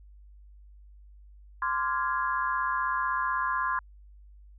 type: chord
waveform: sine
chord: D half-diminished seventh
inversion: third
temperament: equal with one note detuned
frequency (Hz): 1038.7 / 1174.7 / 1396.9 / 1661.2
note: C6 / D6 / F6 / Ab6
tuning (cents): -13 / 0 / 0 / 0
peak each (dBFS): -28 / -34 / -34 / -33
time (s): 1.62-3.79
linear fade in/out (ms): 2
effects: added 50 Hz sine -49 dBFS peak until 4.58 s